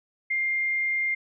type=tone; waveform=sine; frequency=2110 Hz; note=C7; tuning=14 cents sharp; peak=-23 dBFS; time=0.3-1.15 s; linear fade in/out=10 ms; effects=none